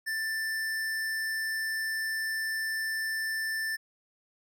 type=tone with hard clipping; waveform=sine; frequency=1772 Hz; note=A6; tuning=12 cents sharp; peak=-31 dBFS; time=0.06-3.77 s; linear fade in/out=20 ms; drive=16 dB; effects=none